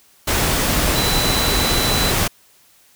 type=tone in noise; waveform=sine; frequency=3985 Hz; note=B7; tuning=15 cents sharp; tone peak=-22 dBFS; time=0.95-2.11 s; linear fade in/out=10 ms; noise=pink; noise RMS=-18 dBFS; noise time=0.27-2.28 s; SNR=-7 dB; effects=white hiss -53 dBFS RMS until 2.95 s